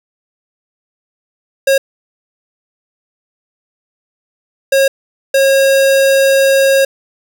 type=tone bursts at uneven times; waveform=square; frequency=543 Hz; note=C#5; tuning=36 cents flat; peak=-8 dBFS; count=3; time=1.67-1.78 / 4.72-4.88 / 5.34-6.85 s; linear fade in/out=5 ms; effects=none